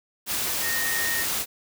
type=tone in noise; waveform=sine; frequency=1851 Hz; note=A#6; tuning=13 cents flat; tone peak=-27 dBFS; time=0.61-1.26 s; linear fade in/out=50 ms; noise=white; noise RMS=-27 dBFS; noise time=0.26-1.46 s; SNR=-3 dB; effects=none